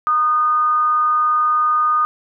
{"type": "tone with frequency modulation", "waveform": "sine", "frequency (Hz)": 1229, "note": "D#6", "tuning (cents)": -22, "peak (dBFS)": -13, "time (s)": [0.07, 2.05], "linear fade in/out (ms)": 0, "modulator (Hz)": 285, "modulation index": 0.22, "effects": []}